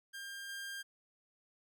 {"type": "tone with level steps", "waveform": "sawtooth", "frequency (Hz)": 1600, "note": "G6", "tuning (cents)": 35, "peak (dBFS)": [-40, -38], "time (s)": [0.13, 0.83], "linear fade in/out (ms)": 20, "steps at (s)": 0.49, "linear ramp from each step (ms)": 2, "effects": []}